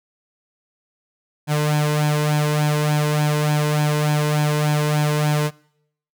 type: tone with flanger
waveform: sawtooth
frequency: 150 Hz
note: D3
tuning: 37 cents sharp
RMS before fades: -19 dBFS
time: 1.47-5.51 s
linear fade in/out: 50 ms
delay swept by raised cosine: 1.2 to 2.04 ms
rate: 3.4 Hz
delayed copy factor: +0.7
effects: noise-tail reverb RT60 0.7 s tail -24 dB re dry